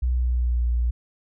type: tone with pitch glide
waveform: sine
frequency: 62 to 59.47 Hz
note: B1 to A#1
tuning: +7 to +35 cents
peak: -19 dBFS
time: 0.02-0.91 s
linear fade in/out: 10 ms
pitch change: -72 cents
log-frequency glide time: 0.13-0.68 s
effects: none